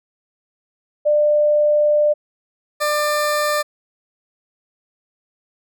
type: tone pair in turn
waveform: sine / 20% pulse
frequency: 596 / 596 Hz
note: D5 / D5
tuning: +25 / +25 cents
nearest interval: unison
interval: 0 cents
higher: neither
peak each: -12 dBFS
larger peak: neither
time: 1.05-2.14 / 2.8-3.63 s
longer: first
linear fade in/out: 20 ms
effects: none